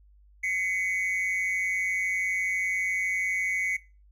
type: tone pair together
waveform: triangle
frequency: 2035 / 2223 Hz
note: C7 / C#7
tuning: -49 / +4 cents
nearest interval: major second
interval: 153 cents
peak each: -27 dBFS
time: 0.43-3.77 s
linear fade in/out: 10 ms
effects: noise-tail reverb RT60 0.3 s tail -19 dB re dry + added 50 Hz sine -54 dBFS peak until 4.11 s